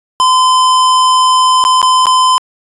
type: tone with dropouts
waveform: square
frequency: 1024 Hz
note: C6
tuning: 38 cents flat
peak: -7 dBFS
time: 0.2-2.38 s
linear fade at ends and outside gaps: 0 ms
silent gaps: 1.64-1.65 / 1.817-1.828 / 2.057-2.068 s
effects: resampled to 22050 Hz